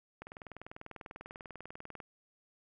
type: click train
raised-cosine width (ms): 0.5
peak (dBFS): -30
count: 37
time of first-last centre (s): 0.22-2.002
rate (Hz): 20.2
effects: none